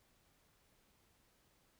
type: silence
effects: pink hiss -73 dBFS RMS until 1.79 s